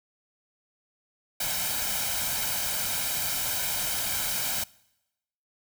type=noise with comb filter; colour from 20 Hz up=white; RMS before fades=-29 dBFS; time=1.4-4.64 s; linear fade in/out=5 ms; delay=1.3 ms; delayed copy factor=+0.65; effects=noise-tail reverb RT60 0.9 s tail -23 dB re dry